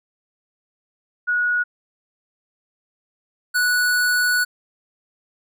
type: tone pair in turn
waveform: sine / square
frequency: 1457 / 1473.9 Hz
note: F#6 / F#6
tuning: -27 / -7 cents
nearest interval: unison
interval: 20 cents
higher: second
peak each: -17 dBFS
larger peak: neither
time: 1.27-1.64 / 3.54-4.45 s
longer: second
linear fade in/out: 20 ms
effects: none